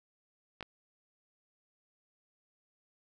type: clicks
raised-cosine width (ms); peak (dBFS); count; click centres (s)
0.3; -25; 2; 0.608 / 0.627
effects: none